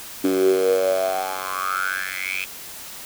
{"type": "tone with high-pass filter sweep", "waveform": "10% pulse", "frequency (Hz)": 94.2, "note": "F#2", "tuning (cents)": 32, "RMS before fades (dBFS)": -22, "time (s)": [0.24, 2.45], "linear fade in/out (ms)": 5, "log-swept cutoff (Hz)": [300, 2600], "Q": 9.7, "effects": ["white hiss -37 dBFS RMS until 3.05 s"]}